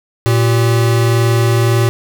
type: tone pair together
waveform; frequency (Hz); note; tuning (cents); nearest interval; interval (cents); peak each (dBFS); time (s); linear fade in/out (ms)
square; 115 / 386.8; A#2 / G4; -23 / -23; octave + major sixth; 2100; -11 / -19; 0.26-1.89; 0
effects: none